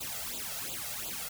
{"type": "noise with flanger", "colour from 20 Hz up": "white", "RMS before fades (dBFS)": -38, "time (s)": [0, 1.29], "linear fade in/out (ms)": 10, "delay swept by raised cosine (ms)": [0.26, 1.56], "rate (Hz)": 2.8, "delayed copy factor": 1, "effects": []}